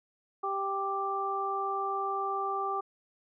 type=harmonic tone; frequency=392.4 Hz; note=G4; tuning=2 cents sharp; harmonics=1 / 2 / 3; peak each=-36 / -34 / -32 dBFS; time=0.43-2.81 s; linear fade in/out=10 ms; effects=none